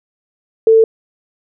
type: tone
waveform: sine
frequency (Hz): 446.7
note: A4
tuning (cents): +26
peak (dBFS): -5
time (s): 0.67-0.84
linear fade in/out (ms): 2
effects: none